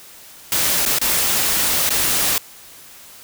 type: noise with dropouts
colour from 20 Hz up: white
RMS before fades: -18 dBFS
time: 0.52-2.38 s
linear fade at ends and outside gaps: 1 ms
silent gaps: 0.852-0.861 / 0.986-1.014 / 1.892-1.905 s
effects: white hiss -42 dBFS RMS until 3.23 s